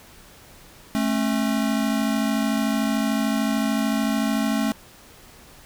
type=tone pair together; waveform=square; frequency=217.7 / 271.2 Hz; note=A3 / C#4; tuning=-18 / -38 cents; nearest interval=major third; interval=380 cents; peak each=-23 / -25 dBFS; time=0.95-4.72 s; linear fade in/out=0 ms; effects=pink hiss -48 dBFS RMS until 5.65 s